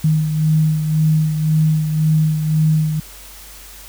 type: beating tone pair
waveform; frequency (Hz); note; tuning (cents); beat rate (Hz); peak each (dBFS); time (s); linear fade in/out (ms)
sine; 155.56 / 157.46; D#3 / D#3; 0 / +21; 1.9; -13 / -22; 0.04-3; 5
effects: added 48 Hz sine -41 dBFS peak until 3.88 s + white hiss -39 dBFS RMS until 3.88 s